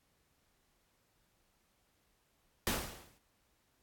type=noise with exponential decay; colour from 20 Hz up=pink; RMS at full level=-30 dBFS; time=2.67-3.18 s; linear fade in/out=0 ms; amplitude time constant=110 ms; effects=pink hiss -75 dBFS RMS until 3.82 s + AAC 64 kbps